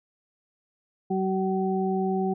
harmonic tone, 189.7 Hz, F#3, 43 cents sharp, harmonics 1 / 2 / 4, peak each -26 / -27 / -30 dBFS, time 1.1-2.34 s, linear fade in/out 10 ms, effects none

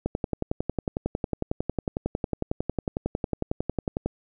click train, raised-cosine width 2 ms, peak -12 dBFS, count 45, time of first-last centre 0.06-4.06 s, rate 11 Hz, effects none

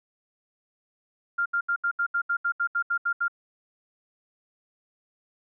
sine tone bursts, 1396.9 Hz, F6, in tune, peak -22 dBFS, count 13, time 1.38-3.282 s, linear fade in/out 10 ms, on 78 ms, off 74 ms, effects none

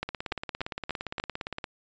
two click trains, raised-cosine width 0.3 ms, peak -14 / -17 dBFS, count 5 / 28, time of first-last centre 0.03-1.2 / 0.09-1.642 s, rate 3.42 / 17.4 Hz, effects resampled to 16000 Hz

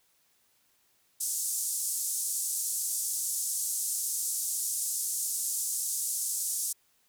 white band-pass noise, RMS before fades -32 dBFS, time 1.2-6.73 s, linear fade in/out 10 ms, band 6500 to 11000 Hz, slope 24 dB/octave, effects white hiss -69 dBFS RMS until 7.08 s

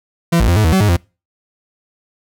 40% pulse tone with pitch steps, 168.9 / 55.6 / 86.8 / 107.5 / 80.5 / 189.7 / 104.2 / 86.5 Hz, E3 / A1 / F2 / A2 / E2 / F#3 / G#2 / F2, +42 / +19 / -10 / -40 / -41 / +43 / +6 / -16 cents, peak -9 dBFS, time 0.32-0.968 s, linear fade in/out 10 ms, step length 81 ms, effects noise-tail reverb RT60 0.3 s tail -25 dB re dry

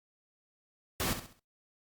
pink noise with echo, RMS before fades -32 dBFS, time 1-1.13 s, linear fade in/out 0 ms, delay 66 ms, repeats 4, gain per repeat -9 dB, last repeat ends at 1.394 s, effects noise-tail reverb RT60 0.3 s tail -26 dB re dry + Opus 48 kbps

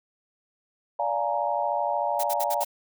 sine chord, Bb dominant seventh, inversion first, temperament just, 582.7 / 699.2 / 839.1 / 932.3 Hz, D5 / F5 / Ab5 / Bb5, -14 / +2 / +18 / 0 cents, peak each -29 dBFS, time 0.99-2.64 s, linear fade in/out 5 ms
blue noise bursts, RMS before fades -31 dBFS, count 5, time 2.19-2.649 s, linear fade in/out 10 ms, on 47 ms, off 56 ms
effects none

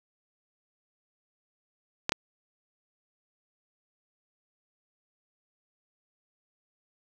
clicks, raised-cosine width 0.2 ms, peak -8 / -7 dBFS, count 2, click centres 2.094 / 2.121 s, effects none

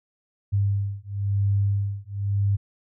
sine beating tone pair, 99.6 / 100.58 Hz, G2 / G2, +28 / +45 cents, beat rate 0.98 Hz, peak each -24 dBFS, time 0.52-2.57 s, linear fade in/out 20 ms, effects none

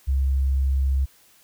sine tone, 67.3 Hz, C2, 49 cents sharp, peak -18 dBFS, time 0.07-1.06 s, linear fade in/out 20 ms, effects white hiss -56 dBFS RMS until 1.43 s

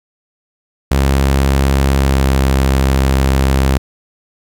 sawtooth tone with pitch glide, 68 to 66.87 Hz, C#2 to C2, -33 to +38 cents, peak -6 dBFS, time 0.91-3.78 s, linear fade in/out 5 ms, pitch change -29 cents, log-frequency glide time 1.99-2.26 s, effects 8-bit

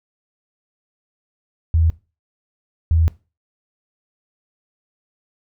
sine tone pair in turn, 81.5 / 81.5 Hz, E2 / E2, -19 / -19 cents, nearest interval unison, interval 0 cents, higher neither, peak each -12 dBFS, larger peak neither, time 1.74-1.9 / 2.91-3.08 s, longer second, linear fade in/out 0 ms, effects noise-tail reverb RT60 0.3 s tail -20 dB re dry

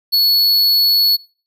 square tone, 4398 Hz, C#8, 14 cents flat, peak -11 dBFS, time 0.12-1.17 s, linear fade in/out 20 ms, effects noise-tail reverb RT60 0.4 s tail -22 dB re dry

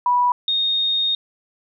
sine tone pair in turn, 980 / 3700 Hz, B5 / A#7, -14 / -14 cents, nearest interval octave + major seventh, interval 2300 cents, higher second, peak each -14 / -17 dBFS, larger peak first, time 0.06-0.32 / 0.48-1.15 s, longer second, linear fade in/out 2 ms, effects none

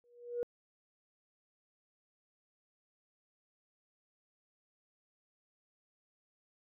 sine tone with exponential growth, 480.7 Hz, B4, 47 cents flat, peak -29 dBFS, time 0.04-0.43 s, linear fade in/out 0 ms, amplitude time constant 84 ms, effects tanh soft clip ceiling -27 dBFS

